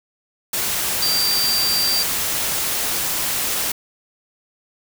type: tone in noise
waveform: sine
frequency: 4699 Hz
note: D8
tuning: in tune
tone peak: -18 dBFS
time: 1.02-2.03 s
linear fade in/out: 5 ms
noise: white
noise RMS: -22 dBFS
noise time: 0.53-3.72 s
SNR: +1 dB
effects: none